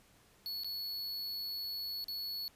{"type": "tone with dropouts", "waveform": "square", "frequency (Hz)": 4400, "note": "C#8", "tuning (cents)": -14, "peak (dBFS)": -38, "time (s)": [0.46, 2.48], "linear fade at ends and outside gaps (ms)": 0, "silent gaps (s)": [[0.635, 0.645], [2.042, 2.083]], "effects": ["pink hiss -65 dBFS RMS until 2.55 s", "resampled to 32000 Hz"]}